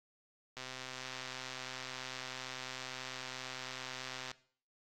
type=click train; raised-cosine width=0.2 ms; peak=-26 dBFS; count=484; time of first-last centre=0.57-4.314 s; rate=129 Hz; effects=noise-tail reverb RT60 0.5 s tail -17 dB re dry + AAC 48 kbps